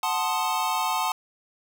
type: chord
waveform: square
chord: F# diminished seventh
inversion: none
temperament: equal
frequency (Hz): 740 / 880 / 1046.5 / 1244.5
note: F#5 / A5 / C6 / Eb6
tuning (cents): 0 / 0 / 0 / 0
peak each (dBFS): -31 / -28 / -30 / -32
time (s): 0.03-1.12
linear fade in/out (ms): 2
effects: none